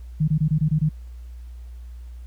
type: tone bursts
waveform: sine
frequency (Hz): 154.1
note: D#3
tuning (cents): -16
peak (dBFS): -16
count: 7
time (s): 0.2-0.892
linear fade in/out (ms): 10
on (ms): 80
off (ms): 22
effects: added 60 Hz sine -35 dBFS peak until 2.26 s + pink hiss -61 dBFS RMS until 2.26 s